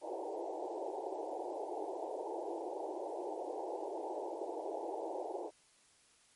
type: band-pass noise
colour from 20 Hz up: pink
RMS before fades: -41 dBFS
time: 0.01-5.51 s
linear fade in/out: 50 ms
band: 320 to 910 Hz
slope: 96 dB/octave
effects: white hiss -67 dBFS RMS until 6.35 s + MP3 48 kbps